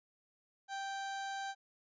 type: tone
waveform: 30% pulse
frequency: 784 Hz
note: G5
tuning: in tune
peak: -36 dBFS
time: 0.68-1.55 s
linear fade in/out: 50 ms
effects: resampled to 16000 Hz